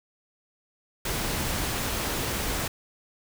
pink noise, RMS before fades -29 dBFS, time 1.05-2.68 s, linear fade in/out 5 ms, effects none

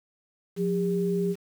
sine tone pair together, 178.2 / 402.5 Hz, F3 / G4, +35 / +46 cents, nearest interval octave + major second, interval 1411 cents, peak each -26 dBFS, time 0.56-1.36 s, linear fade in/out 50 ms, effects 8-bit

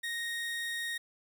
30% pulse tone, 1864.7 Hz, A#6, in tune, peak -31 dBFS, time 0.03-0.98 s, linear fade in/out 10 ms, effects 10-bit

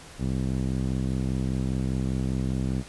5% pulse tone with low-pass filter, 65 Hz, C2, 11 cents flat, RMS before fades -27 dBFS, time 0.18-2.84 s, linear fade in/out 50 ms, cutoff 190 Hz, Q 1.2, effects pink hiss -46 dBFS RMS until 2.88 s + resampled to 24000 Hz

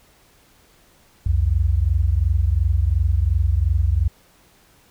sine tone pair together, 63.89 / 86.7 Hz, C2 / F2, -41 / -12 cents, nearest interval perfect fourth, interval 529 cents, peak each -18 dBFS, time 1.26-4.08 s, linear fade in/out 5 ms, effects pink hiss -55 dBFS RMS until 4.9 s

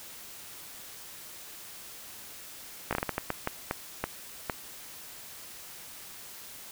slowing click train, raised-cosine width 0.5 ms, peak -13 dBFS, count 12, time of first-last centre 2.91-4.498 s, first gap 17 ms, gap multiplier 1.39, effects white hiss -46 dBFS RMS until 6.71 s

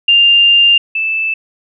sine tone pair in turn, 2797 / 2635 Hz, F7 / E7, +2 / -1 cents, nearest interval minor second, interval 103 cents, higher first, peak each -5 / -13 dBFS, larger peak first, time 0.08-0.78 / 0.95-1.34 s, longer first, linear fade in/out 5 ms, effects none

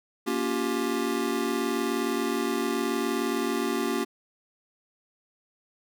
square chord, G half-diminished seventh, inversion first, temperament just, 235.2 / 282.2 / 352.8 / 392 Hz, Bb3 / Db4 / F4 / G4, +16 / +31 / +18 / 0 cents, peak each -32 dBFS, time 0.26-4.05 s, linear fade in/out 20 ms, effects none

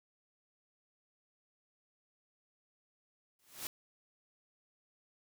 white noise with exponential growth, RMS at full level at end -37 dBFS, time 3.39-3.67 s, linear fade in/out 2 ms, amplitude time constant 59 ms, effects none

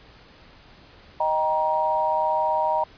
sine chord, Eb major, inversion none, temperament equal with one note detuned, 622.3 / 784 / 943.7 Hz, Eb5 / G5 / Bb5, 0 / 0 / +21 cents, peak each -25 / -27 / -22 dBFS, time 1.2-2.84 s, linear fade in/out 5 ms, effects pink hiss -50 dBFS RMS until 2.97 s + resampled to 11025 Hz

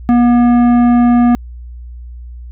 triangle tone with tanh clipping, 240.8 Hz, B3, 44 cents flat, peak -8 dBFS, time 0.09-1.35 s, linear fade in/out 0 ms, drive 16 dB, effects added 60 Hz sine -27 dBFS peak until 2.51 s

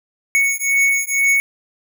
square beating tone pair, 2217 / 2219.1 Hz, C#7 / C#7, 0 / +1 cents, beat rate 2.1 Hz, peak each -18 dBFS, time 0.35-1.4 s, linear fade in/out 0 ms, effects none

